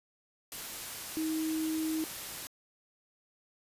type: tone in noise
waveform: sine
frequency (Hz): 316.4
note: D#4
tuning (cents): +29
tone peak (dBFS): -30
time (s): 1.17-2.04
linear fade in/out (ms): 0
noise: white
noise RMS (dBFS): -41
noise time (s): 0.52-2.47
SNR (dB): +8
effects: resampled to 32000 Hz